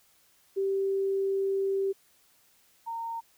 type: tone pair in turn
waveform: sine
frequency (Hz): 389.9 / 918.5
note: G4 / A#5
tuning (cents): -9 / -26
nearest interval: octave + minor third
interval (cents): 1483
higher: second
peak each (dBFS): -25 / -32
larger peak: first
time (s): 0.56-1.93 / 2.86-3.21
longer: first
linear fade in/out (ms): 20
effects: white hiss -64 dBFS RMS until 3.37 s